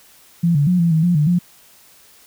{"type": "tone with pitch steps", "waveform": "sine", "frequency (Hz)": [170.1, 143.9, 180, 169.1, 159.3, 175.9, 149.2, 176.1], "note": ["F3", "D3", "F#3", "E3", "D#3", "F3", "D3", "F3"], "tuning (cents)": [-45, -35, -47, 44, 41, 13, 28, 15], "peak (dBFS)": -12, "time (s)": [0.43, 1.39], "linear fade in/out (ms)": 10, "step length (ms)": 120, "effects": ["white hiss -49 dBFS RMS until 2.26 s"]}